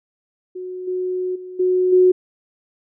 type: tone with level steps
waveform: sine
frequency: 366.8 Hz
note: F#4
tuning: 15 cents flat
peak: -27 / -20 / -31 / -14 / -9 dBFS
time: 0.55-2.12 s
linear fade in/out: 10 ms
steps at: 0.87 / 1.35 / 1.59 / 1.92 s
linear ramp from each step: 10 ms
effects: none